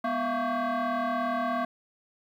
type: tone with frequency modulation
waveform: sine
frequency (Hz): 209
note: G#3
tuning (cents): +11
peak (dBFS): -23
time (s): 0.04-1.65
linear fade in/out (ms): 5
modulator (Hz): 455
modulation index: 2.6
effects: tanh soft clip ceiling -25 dBFS + 10-bit